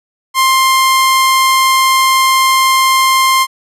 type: tone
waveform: sawtooth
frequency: 1054 Hz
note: C6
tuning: 12 cents sharp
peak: -4 dBFS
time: 0.34-3.47 s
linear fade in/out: 50 ms
effects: resampled to 32000 Hz